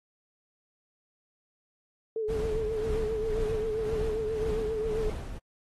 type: tone with vibrato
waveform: sine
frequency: 436.7 Hz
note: A4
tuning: 13 cents flat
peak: -28 dBFS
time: 2.16-5.1 s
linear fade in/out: 2 ms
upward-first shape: triangle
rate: 7.5 Hz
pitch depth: 63 cents each way
type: noise with tremolo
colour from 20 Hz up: brown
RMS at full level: -33 dBFS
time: 2.28-5.39 s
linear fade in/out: 20 ms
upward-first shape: sine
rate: 1.9 Hz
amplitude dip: 50%
effects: AAC 32 kbps